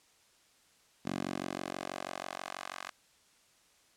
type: tone with high-pass filter sweep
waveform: 10% pulse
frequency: 46.17 Hz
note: F#1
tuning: 3 cents flat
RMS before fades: -40 dBFS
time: 1.05-2.91 s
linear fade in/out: 10 ms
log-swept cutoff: 220 to 1200 Hz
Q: 1.2
effects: white hiss -66 dBFS RMS until 3.96 s + low-pass 9000 Hz 12 dB/octave